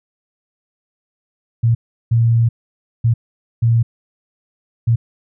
sine tone bursts at uneven times, 115.9 Hz, A#2, 10 cents flat, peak -10 dBFS, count 5, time 1.63-1.75 / 2.11-2.49 / 3.04-3.14 / 3.62-3.83 / 4.87-4.96 s, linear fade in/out 10 ms, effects none

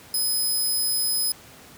10% pulse tone, 5060 Hz, D#8, 28 cents sharp, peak -16 dBFS, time 0.14-1.32 s, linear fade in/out 2 ms, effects pink hiss -47 dBFS RMS until 1.77 s + high-pass 80 Hz 12 dB/octave

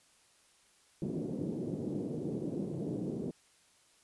pink band-pass noise, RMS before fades -37 dBFS, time 1.02-3.31 s, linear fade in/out 2 ms, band 150 to 420 Hz, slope 24 dB/octave, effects white hiss -66 dBFS RMS until 4.03 s + resampled to 24000 Hz

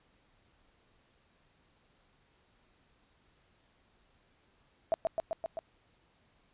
sine tone with echo, 657 Hz, E5, 6 cents flat, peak -24 dBFS, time 4.92-4.94 s, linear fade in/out 0 ms, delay 130 ms, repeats 5, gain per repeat -2 dB, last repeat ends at 5.59 s, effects pink hiss -69 dBFS RMS until 6.53 s + resampled to 8000 Hz

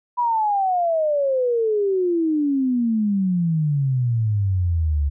sine exponential sweep, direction down, 987.8 to 69.6 Hz, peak -17 dBFS, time 0.17-5.1 s, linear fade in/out 20 ms, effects none

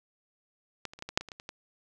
clicks, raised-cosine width 0.2 ms, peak -18 / -28 / -30 / -21 / -21 / -6 / -23 / -27 / -25 / -27 / -22 dBFS, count 11, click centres 0.853 / 0.935 / 0.99 / 1.024 / 1.09 / 1.175 / 1.21 / 1.287 / 1.318 / 1.399 / 1.491 s, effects none

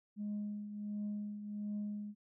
sine tone with tremolo, 207.7 Hz, G#3, in tune, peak -34 dBFS, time 0.16-2.15 s, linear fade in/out 50 ms, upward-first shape triangle, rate 1.4 Hz, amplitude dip 65%, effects tanh soft clip ceiling -34 dBFS

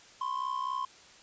triangle ring-modulated tone, 1046.5 Hz, C6, in tune, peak -26 dBFS, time 0.21-0.85 s, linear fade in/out 0 ms, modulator 32 Hz, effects white hiss -55 dBFS RMS until 1.22 s + resampled to 16000 Hz

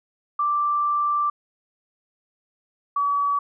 sine tone pair in turn, 1174.7 / 1140.6 Hz, D6 / C#6, 0 / +49 cents, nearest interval minor second, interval 51 cents, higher first, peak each -19 dBFS, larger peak neither, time 0.39-1.3 / 2.96-3.39 s, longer first, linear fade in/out 5 ms, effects none

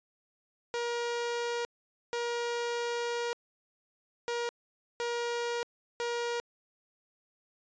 sawtooth tone bursts at uneven times, 474.8 Hz, A#4, 32 cents sharp, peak -27 dBFS, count 5, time 0.74-1.65 / 2.13-3.33 / 4.28-4.49 / 5-5.63 / 6-6.4 s, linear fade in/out 0 ms, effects resampled to 16000 Hz

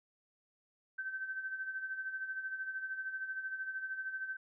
sine tone with tremolo, 1544 Hz, G6, 27 cents flat, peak -35 dBFS, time 0.98-4.37 s, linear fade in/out 10 ms, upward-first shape sine, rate 13 Hz, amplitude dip 60%, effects none

